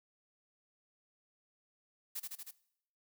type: noise with echo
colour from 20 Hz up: blue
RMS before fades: -40 dBFS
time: 2.15-2.2 s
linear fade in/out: 10 ms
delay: 78 ms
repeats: 4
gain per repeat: -2 dB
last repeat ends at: 2.512 s
effects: noise-tail reverb RT60 0.7 s tail -19 dB re dry